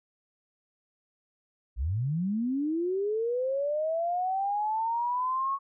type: linear sweep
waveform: sine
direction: up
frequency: 51.91 to 1108.7 Hz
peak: -26 dBFS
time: 1.76-5.59 s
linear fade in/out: 50 ms
effects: none